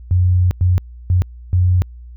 sine tone bursts at uneven times, 90.4 Hz, F#2, 40 cents flat, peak -10 dBFS, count 4, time 0.11-0.51 / 0.61-0.78 / 1.1-1.22 / 1.53-1.82 s, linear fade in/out 0 ms, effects added 60 Hz sine -33 dBFS peak until 2.16 s

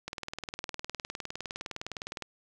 click train, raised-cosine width 0.2 ms, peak -19 dBFS, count 43, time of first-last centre 0.08-2.223 s, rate 19.6 Hz, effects none

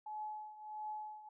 sine tone with tremolo, 853 Hz, G#5, 46 cents sharp, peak -39 dBFS, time 0.06-1.29 s, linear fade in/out 5 ms, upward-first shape triangle, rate 1.5 Hz, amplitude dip 80%, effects none

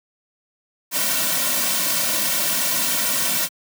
white noise with comb filter, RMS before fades -21 dBFS, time 0.91-3.49 s, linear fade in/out 50 ms, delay 2.4 ms, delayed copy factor -0.95, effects high-pass 150 Hz 12 dB/octave

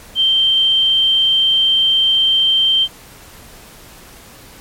sine tone, 3136 Hz, G7, in tune, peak -10 dBFS, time 0.15-2.88 s, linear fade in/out 50 ms, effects pink hiss -40 dBFS RMS until 4.6 s + MP3 64 kbps

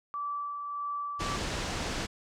sine tone with tremolo, 1159 Hz, D6, 23 cents flat, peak -31 dBFS, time 0.14-1.36 s, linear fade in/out 0 ms, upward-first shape sine, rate 1.6 Hz, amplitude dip 35%
pink low-pass noise, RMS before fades -34 dBFS, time 1.19-2.07 s, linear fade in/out 20 ms, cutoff 7300 Hz, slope 24 dB/octave
effects none

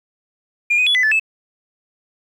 sine tone with pitch steps, 2412 / 2497 / 3408 / 2006 / 1742 / 2616 Hz, D7 / D#7 / G#7 / B6 / A6 / E7, +46 / +6 / +44 / +26 / -18 / -14 cents, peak -11 dBFS, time 0.7-1.198 s, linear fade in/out 10 ms, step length 83 ms, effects tanh soft clip ceiling -10 dBFS + 8-bit

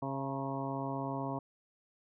harmonic tone with a mistuned harmonic, 136 Hz, C#3, 33 cents flat, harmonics 1 / 2 / 3 / 4 / 5 / 6 / 7 / 8, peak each -40 / -39 / -45 / -45 / -42 / -47 / -42 / -46 dBFS, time 0.02-1.39 s, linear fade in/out 5 ms, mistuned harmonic 6, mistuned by +69 cents, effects none

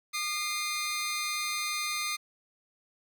15% pulse tone pair together, 1218.6 / 2098 Hz, D#6 / C7, -36 / +4 cents, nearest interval major sixth, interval 940 cents, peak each -27 dBFS, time 0.13-2.17 s, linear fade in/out 20 ms, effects none

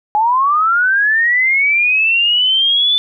sine linear sweep, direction up, 827 to 3520 Hz, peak -10 dBFS, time 0.15-2.98 s, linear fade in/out 0 ms, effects none

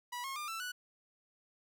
sawtooth tone with pitch steps, 975 / 1081.8 / 1200.4 / 1331.9 / 1477.8 Hz, B5 / C#6 / D6 / E6 / F#6, -23 / -43 / +38 / +17 / -3 cents, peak -35 dBFS, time 0.12-0.72 s, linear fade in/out 10 ms, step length 120 ms, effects none

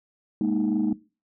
sine chord, Ab suspended second, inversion none, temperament equal, 207.7 / 233.1 / 311.1 Hz, Ab3 / Bb3 / Eb4, 0 / 0 / 0 cents, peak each -24 / -25 / -24 dBFS, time 0.41-0.93 s, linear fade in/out 2 ms, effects noise-tail reverb RT60 0.3 s tail -18 dB re dry + tanh soft clip ceiling -16 dBFS

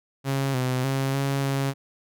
sawtooth tone with pitch steps, 136.5 / 128 / 135.2 / 137.9 / 137 Hz, C#3 / C3 / C#3 / C#3 / C#3, -26 / -38 / -43 / -9 / -20 cents, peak -19 dBFS, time 0.24-1.74 s, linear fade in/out 50 ms, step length 300 ms, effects none

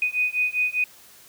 sine beating tone pair, 2487 / 2492 Hz, D#7 / D#7, -1 / +2 cents, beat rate 5 Hz, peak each -24 dBFS, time 0.02-0.84 s, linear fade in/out 2 ms, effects white hiss -50 dBFS RMS until 1.28 s

